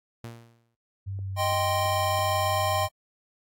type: tone with exponential decay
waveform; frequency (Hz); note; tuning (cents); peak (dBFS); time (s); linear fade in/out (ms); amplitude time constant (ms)
sawtooth; 116.54; A#2; 0; -31; 0.24-0.75; 0; 110
type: tone with vibrato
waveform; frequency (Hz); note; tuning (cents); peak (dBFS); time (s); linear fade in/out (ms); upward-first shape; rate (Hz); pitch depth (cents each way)
sine; 97; G2; -18; -30; 1.06-2.88; 20; sine; 2.8; 15
type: click train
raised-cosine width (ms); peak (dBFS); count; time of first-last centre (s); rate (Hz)
2; -35; 4; 1.19-2.19; 3
type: chord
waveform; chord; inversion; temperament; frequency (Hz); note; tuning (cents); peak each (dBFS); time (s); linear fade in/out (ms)
square; C minor; first; equal; 622.3 / 784 / 1046.5; Eb5 / G5 / C6; 0 / 0 / 0; -29; 1.36-2.89; 50
effects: AAC 64 kbps